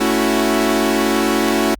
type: chord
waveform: sawtooth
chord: F# minor seventh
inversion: first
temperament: equal with one note detuned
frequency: 220 / 279.1 / 329.6 / 370 Hz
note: A3 / C#4 / E4 / F#4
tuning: 0 / +12 / 0 / 0 cents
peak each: -16 dBFS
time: 0-1.75 s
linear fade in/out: 10 ms
effects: added 50 Hz sine -36 dBFS peak until 1.79 s + Opus 48 kbps